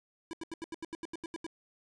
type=tone bursts; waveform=square; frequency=329.6 Hz; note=E4; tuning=in tune; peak=-38 dBFS; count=12; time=0.31-1.465 s; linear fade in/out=0 ms; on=22 ms; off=81 ms; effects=resampled to 22050 Hz + 11-bit